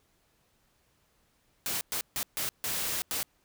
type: noise bursts at uneven times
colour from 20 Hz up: white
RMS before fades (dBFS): -32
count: 6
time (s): 1.66-1.81 / 1.92-2.01 / 2.16-2.23 / 2.37-2.49 / 2.64-3.02 / 3.11-3.23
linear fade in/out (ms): 0
effects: pink hiss -70 dBFS RMS until 3.44 s